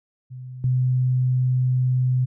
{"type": "tone with level steps", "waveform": "sine", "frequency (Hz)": 127.3, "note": "C3", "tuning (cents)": -47, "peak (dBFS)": [-33, -17], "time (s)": [0.3, 2.26], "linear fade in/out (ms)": 20, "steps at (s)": 0.64, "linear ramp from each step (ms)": 2, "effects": []}